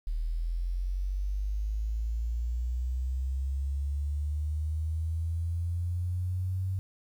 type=linear sweep; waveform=sine; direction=up; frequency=38.69 to 95.1 Hz; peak=-28 dBFS; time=0.07-6.79 s; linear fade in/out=0 ms; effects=10-bit